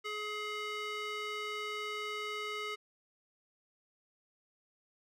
square tone with band-pass filter, 422 Hz, G#4, 28 cents sharp, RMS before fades -39 dBFS, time 0.04-2.76 s, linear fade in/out 20 ms, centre 2200 Hz, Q 1.1, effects none

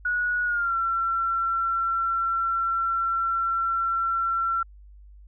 sine tone with pitch glide, 1460 to 1354.4 Hz, F#6 to E6, -24 to +46 cents, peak -22 dBFS, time 0.05-4.63 s, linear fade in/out 5 ms, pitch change -130 cents, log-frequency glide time 0.45-0.75 s, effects added 50 Hz sine -45 dBFS peak until 5.27 s

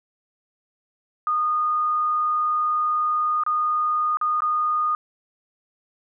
sine tone with dropouts, 1228 Hz, D#6, 23 cents flat, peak -19 dBFS, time 1.27-4.95 s, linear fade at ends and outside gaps 1 ms, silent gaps 3.436-3.464 / 4.171-4.213 / 4.405-4.42 s, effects none

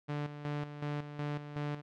sawtooth tone with tremolo, 146.83 Hz, D3, in tune, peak -30 dBFS, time 0.08-1.82 s, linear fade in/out 20 ms, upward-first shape square, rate 2.7 Hz, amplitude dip 65%, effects low-pass 3000 Hz 12 dB/octave

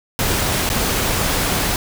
pink noise with dropouts, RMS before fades -19 dBFS, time 0.19-1.76 s, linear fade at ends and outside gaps 1 ms, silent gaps 0.691-0.7 s, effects none

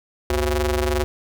sawtooth ring-modulated tone, 151.5 Hz, D#3, 46 cents flat, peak -12 dBFS, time 0.3-1.04 s, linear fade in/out 0 ms, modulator 216 Hz, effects none

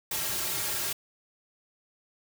white noise with comb filter, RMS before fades -31 dBFS, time 0.11-0.93 s, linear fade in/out 5 ms, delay 4 ms, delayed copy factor -0.8, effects none

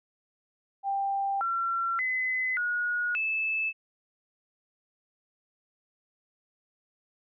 sine tone with pitch steps, 790 / 1360 / 2027 / 1449 / 2620 Hz, G5 / F6 / B6 / F#6 / E7, +13 / -46 / +45 / -37 / -11 cents, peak -26 dBFS, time 0.83-3.73 s, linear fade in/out 50 ms, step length 580 ms, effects none

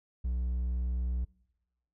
sine tone with hard clipping, 61.74 Hz, B1, in tune, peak -30 dBFS, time 0.24-1.25 s, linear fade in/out 10 ms, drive 3 dB, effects noise-tail reverb RT60 1.0 s tail -24 dB re dry

